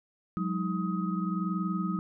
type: tone cluster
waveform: sine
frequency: 181.5 / 202.4 / 314.9 / 1259 Hz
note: F#3 / G#3 / D#4 / D#6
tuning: -33 / -44 / +21 / +20 cents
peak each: -30 / -34 / -37 / -37 dBFS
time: 0.37-1.99 s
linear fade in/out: 0 ms
effects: none